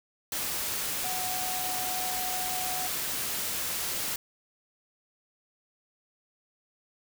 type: tone in noise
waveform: sine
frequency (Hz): 738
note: F#5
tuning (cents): -5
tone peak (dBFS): -35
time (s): 1.04-2.87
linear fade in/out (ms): 2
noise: white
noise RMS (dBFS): -32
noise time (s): 0.32-4.16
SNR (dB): -6
effects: none